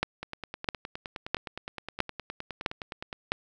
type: two click trains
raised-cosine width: 0.3 ms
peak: -9 / -20 dBFS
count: 6 / 29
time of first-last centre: 0.03-3.319 / 0.23-3.129 s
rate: 1.52 / 9.66 Hz
effects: none